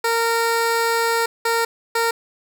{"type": "tone bursts at uneven times", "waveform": "15% pulse", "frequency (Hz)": 461, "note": "A#4", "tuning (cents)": -19, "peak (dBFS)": -11, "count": 3, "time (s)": [[0.04, 1.26], [1.45, 1.65], [1.95, 2.11]], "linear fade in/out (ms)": 5, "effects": []}